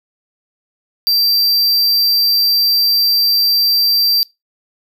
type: tone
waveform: square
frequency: 4699 Hz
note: D8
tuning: in tune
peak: -11 dBFS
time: 1.07-4.23 s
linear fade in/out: 0 ms
effects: noise-tail reverb RT60 0.2 s tail -23 dB re dry